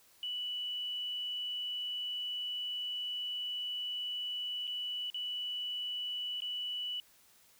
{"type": "tone with dropouts", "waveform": "sine", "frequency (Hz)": 2960, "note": "F#7", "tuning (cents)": 0, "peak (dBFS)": -35, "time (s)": [0.23, 7], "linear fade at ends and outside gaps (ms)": 1, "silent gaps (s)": [[4.671, 4.676], [5.101, 5.144], [6.404, 6.42]], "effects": ["white hiss -64 dBFS RMS until 7.59 s"]}